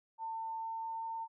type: tone with pitch glide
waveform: sine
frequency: 898 to 904.8 Hz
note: A5 to A5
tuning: +35 to +48 cents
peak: -37 dBFS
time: 0.18-1.28 s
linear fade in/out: 50 ms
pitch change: +13 cents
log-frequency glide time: 0.53-1.13 s
effects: none